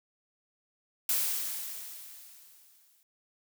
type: noise with exponential decay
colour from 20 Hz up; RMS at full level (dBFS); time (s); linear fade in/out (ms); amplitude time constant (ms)
blue; -27; 1.09-3.03; 1; 420
effects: none